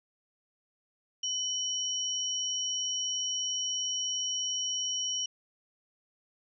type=tone pair together; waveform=sine; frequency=3000 / 5663 Hz; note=F#7 / F8; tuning=+23 / +23 cents; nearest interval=major seventh; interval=1100 cents; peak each=-32 / -33 dBFS; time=1.23-5.26 s; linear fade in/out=5 ms; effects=none